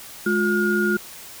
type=tone cluster; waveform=sine; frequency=210.7 / 356.1 / 1428 Hz; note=G#3 / F4 / F6; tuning=+25 / +34 / +38 cents; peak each=-22 dBFS; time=0.26-0.97 s; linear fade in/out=5 ms; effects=white hiss -40 dBFS RMS until 1.4 s